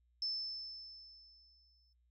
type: tone with exponential decay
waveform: sine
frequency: 5274 Hz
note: E8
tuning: in tune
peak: -34 dBFS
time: 0.22-1.93 s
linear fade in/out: 2 ms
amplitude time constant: 370 ms
effects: noise-tail reverb RT60 0.1 s tail -21 dB re dry + added 60 Hz sine -70 dBFS peak until 2.1 s